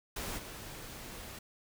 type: noise with level steps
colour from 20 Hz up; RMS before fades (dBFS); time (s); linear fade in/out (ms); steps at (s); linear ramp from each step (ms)
pink; -39 / -46; 0.16-1.39; 5; 0.37; 20
effects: none